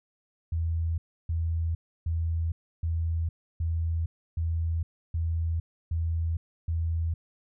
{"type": "tone bursts", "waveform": "sine", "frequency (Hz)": 82.41, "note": "E2", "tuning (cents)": 0, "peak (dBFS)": -25, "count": 9, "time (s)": [0.52, 7.14], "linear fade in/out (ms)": 5, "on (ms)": 460, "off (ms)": 310, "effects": []}